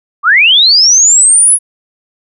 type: linear sweep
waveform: sine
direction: up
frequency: 1100 to 10548 Hz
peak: -3 dBFS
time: 0.23-1.59 s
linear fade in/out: 50 ms
effects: none